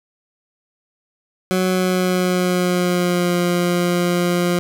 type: tone with pitch glide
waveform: 20% pulse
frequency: 185 to 175.93 Hz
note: F#3 to F3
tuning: 0 to +13 cents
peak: -11 dBFS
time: 1.51-4.59 s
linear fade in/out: 0 ms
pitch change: -87 cents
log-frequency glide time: 1.67-3.36 s
effects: none